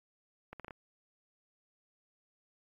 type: accelerating click train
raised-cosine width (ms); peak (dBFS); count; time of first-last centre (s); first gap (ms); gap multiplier
0.5; -30; 5; 0.53-0.708; 67; 0.73
effects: AAC 64 kbps